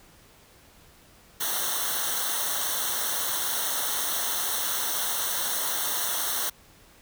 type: noise with comb filter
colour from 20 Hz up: white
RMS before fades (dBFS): -28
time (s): 1.4-6.5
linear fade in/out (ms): 10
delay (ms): 0.41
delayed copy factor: -0.9
effects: pink hiss -55 dBFS RMS until 7.01 s